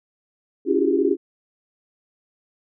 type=tone cluster; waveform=sine; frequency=277.9 / 327.8 / 357.7 / 392.6 / 409.5 Hz; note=C#4 / E4 / F4 / G4 / G#4; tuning=+4 / -10 / +41 / +3 / -24 cents; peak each=-23 dBFS; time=0.65-1.17 s; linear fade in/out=50 ms; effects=none